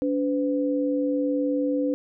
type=tone pair together; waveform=sine; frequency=286.4 / 505 Hz; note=D4 / B4; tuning=-43 / +39 cents; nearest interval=minor seventh; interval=982 cents; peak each=-23 / -26 dBFS; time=0.02-1.94 s; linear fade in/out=0 ms; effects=none